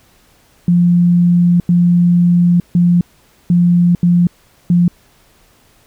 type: tone bursts at uneven times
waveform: sine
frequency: 174.61 Hz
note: F3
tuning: in tune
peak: -7 dBFS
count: 6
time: 0.68-1.6 / 1.69-2.6 / 2.75-3.01 / 3.5-3.95 / 4.03-4.27 / 4.7-4.88 s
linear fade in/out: 2 ms
effects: pink hiss -51 dBFS RMS until 5.86 s